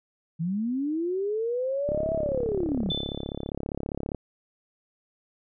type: linear two-way sweep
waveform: sine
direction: up then down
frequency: 155.56 to 659.3 to 155.56 Hz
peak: -25 dBFS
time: 0.39-2.92 s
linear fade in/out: 20 ms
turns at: 2.15 s
type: click train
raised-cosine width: 2 ms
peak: -18 dBFS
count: 80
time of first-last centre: 1.89-4.147 s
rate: 35 Hz
type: tone with exponential decay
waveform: sine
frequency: 3520 Hz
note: A7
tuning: in tune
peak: -25 dBFS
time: 2.9-3.5 s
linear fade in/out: 5 ms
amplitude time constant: 130 ms
effects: none